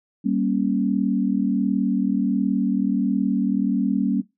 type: tone cluster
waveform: sine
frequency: 195.6 / 234.3 / 275.7 Hz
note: G3 / A#3 / C#4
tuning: -4 / +9 / -9 cents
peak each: -23 dBFS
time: 0.24-4.22 s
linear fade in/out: 20 ms
effects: noise-tail reverb RT60 0.2 s tail -19 dB re dry